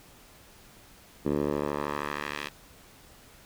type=tone with band-pass filter sweep; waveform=10% pulse; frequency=72.9 Hz; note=D2; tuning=12 cents flat; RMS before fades=-31 dBFS; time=1.25-2.49 s; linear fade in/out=10 ms; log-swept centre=320 to 2800 Hz; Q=1.1; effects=pink hiss -54 dBFS RMS until 3.45 s